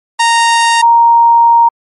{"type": "tone pair in turn", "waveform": ["sawtooth", "sine"], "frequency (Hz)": [928, 932.8], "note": ["A#5", "A#5"], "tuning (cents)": [-8, 1], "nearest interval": "unison", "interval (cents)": 9, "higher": "second", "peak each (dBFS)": -3, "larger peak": "neither", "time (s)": [[0.19, 0.82], [0.82, 1.69]], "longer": "second", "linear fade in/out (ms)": 10, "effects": ["MP3 48 kbps"]}